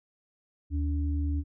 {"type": "tone pair together", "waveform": "sine", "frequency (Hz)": [75.8, 286.2], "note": ["D#2", "D4"], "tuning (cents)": [-45, -45], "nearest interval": "octave + major seventh", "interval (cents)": 2300, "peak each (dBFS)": [-26, -35], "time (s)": [0.7, 1.44], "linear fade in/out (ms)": 50, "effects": []}